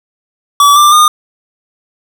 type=tone with pitch steps; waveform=square; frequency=1148 / 1183 / 1219.1 Hz; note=D6 / D6 / D#6; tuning=-40 / +12 / -36 cents; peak=-4 dBFS; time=0.6-1.08 s; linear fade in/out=2 ms; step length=160 ms; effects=none